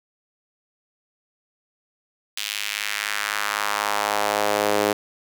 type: tone with high-pass filter sweep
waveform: sawtooth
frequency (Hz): 103.83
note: G#2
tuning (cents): 0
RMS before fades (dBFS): -24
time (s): 2.37-4.93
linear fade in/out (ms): 5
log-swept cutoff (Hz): 3100 to 410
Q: 1.6
effects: none